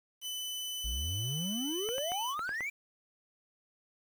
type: tone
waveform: sawtooth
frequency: 3005 Hz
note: F#7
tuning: 26 cents sharp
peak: -33 dBFS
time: 0.21-2.35 s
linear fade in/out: 50 ms
type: exponential sweep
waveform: triangle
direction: up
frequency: 51.91 to 2400 Hz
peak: -32 dBFS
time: 0.84-2.7 s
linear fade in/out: 10 ms
type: clicks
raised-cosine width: 0.5 ms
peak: -26 dBFS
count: 6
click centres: 1.889 / 1.982 / 2.119 / 2.393 / 2.492 / 2.607 s
effects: 9-bit